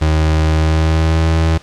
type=tone with pitch glide; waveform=35% pulse; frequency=78.2 to 80.91 Hz; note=D#2 to E2; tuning=+9 to -32 cents; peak=-9 dBFS; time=0.01-1.58 s; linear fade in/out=10 ms; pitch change=+59 cents; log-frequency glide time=0.41-1.29 s; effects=pink hiss -41 dBFS RMS until 1.62 s + low-pass 6000 Hz 12 dB/octave